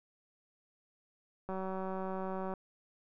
click train, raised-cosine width 1 ms, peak -26 dBFS, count 199, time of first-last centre 1.49-2.538 s, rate 189 Hz, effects none

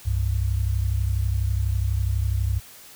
sine tone pair together, 65.87 / 98 Hz, C2 / G2, +12 / 0 cents, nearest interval perfect fifth, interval 688 cents, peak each -23 dBFS, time 0.05-2.6 s, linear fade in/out 20 ms, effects white hiss -46 dBFS RMS until 2.95 s

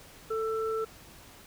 sine tone pair together, 443.2 / 1333.1 Hz, A4 / E6, +13 / +19 cents, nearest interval octave + perfect fifth, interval 1906 cents, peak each -29 / -35 dBFS, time 0.3-0.85 s, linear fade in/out 10 ms, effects pink hiss -52 dBFS RMS until 1.46 s

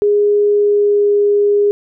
sine tone with pitch glide, 412.5 to 409.7 Hz, G#4 to G#4, -12 to -24 cents, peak -9 dBFS, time 0.02-1.71 s, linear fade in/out 0 ms, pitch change -12 cents, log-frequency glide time 0.5-1.11 s, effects none

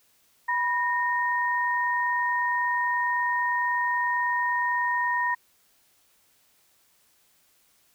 sine tone pair together, 979 / 1848.1 Hz, B5 / A#6, -15 / -15 cents, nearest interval major seventh, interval 1100 cents, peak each -25 / -26 dBFS, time 0.48-5.35 s, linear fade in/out 10 ms, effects white hiss -64 dBFS RMS until 7.94 s

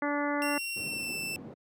harmonic tone, 289.8 Hz, D4, 23 cents flat, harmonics 1 / 2 / 3 / 4 / 5 / 6 / 7, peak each -31 / -34 / -36 / -37 / -38 / -39 / -39 dBFS, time 0.02-0.58 s, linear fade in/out 2 ms
sawtooth tone with pitch glide, 2738 to 2666 Hz, F7 to E7, -35 to +19 cents, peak -30 dBFS, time 0.42-1.36 s, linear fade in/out 0 ms, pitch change -46 cents, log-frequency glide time 0.74-1.14 s
white low-pass noise, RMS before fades -42 dBFS, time 0.76-1.54 s, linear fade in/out 5 ms, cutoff 300 Hz, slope 12 dB/octave
effects high-pass 150 Hz 12 dB/octave

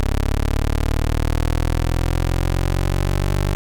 20% pulse exponential sweep, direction up, 34.65 to 49 Hz, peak -12 dBFS, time 0-3.55 s, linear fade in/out 0 ms, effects none

